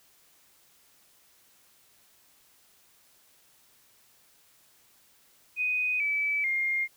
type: tone with pitch steps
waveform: sine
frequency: 2495 / 2301 / 2122 Hz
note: D#7 / D7 / C7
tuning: +4 / -36 / +24 cents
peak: -25 dBFS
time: 5.56-6.88 s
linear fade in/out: 50 ms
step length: 440 ms
effects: white hiss -62 dBFS RMS until 6.96 s